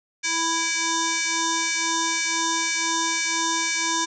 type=tone with frequency modulation; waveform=sine; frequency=2309 Hz; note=D7; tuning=30 cents flat; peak=-21 dBFS; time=0.23-4.06 s; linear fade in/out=20 ms; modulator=660 Hz; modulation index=7; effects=none